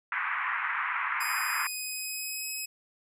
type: band-pass noise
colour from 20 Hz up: pink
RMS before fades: -31 dBFS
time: 0.12-1.67 s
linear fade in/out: 2 ms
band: 1000 to 2300 Hz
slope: 48 dB/octave
type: tone with pitch glide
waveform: 10% pulse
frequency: 2489 to 2552 Hz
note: D#7 to D#7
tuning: 0 to +43 cents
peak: -25 dBFS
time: 1.2-2.66 s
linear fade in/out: 10 ms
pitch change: +43 cents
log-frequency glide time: 1.51-2.51 s
effects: none